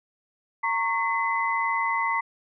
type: tone cluster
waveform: sine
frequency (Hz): 921 / 1103 / 2027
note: A#5 / C#6 / B6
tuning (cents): -21 / -9 / +45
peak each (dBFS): -27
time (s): 0.63-2.21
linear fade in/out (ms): 10
effects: none